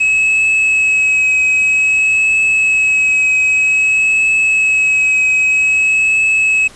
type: tone with vibrato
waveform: triangle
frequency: 2567 Hz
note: E7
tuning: 47 cents flat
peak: -8 dBFS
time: 0-6.68 s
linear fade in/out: 10 ms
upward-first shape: triangle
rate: 0.52 Hz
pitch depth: 19 cents each way
effects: pink hiss -39 dBFS RMS until 6.75 s + resampled to 24000 Hz